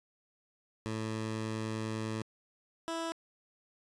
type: tone pair in turn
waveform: 15% pulse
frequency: 110 / 329.6 Hz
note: A2 / E4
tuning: 0 / 0 cents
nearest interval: octave + perfect fifth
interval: 1900 cents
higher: second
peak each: -28 / -28 dBFS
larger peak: neither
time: 0.86-2.22 / 2.88-3.12 s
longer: first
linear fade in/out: 0 ms
effects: resampled to 22050 Hz